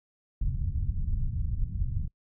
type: low-pass noise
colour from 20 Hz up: pink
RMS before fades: -29 dBFS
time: 0.41-2.08 s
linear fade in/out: 5 ms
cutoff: 130 Hz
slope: 24 dB/octave
effects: noise-tail reverb RT60 0.1 s tail -24 dB re dry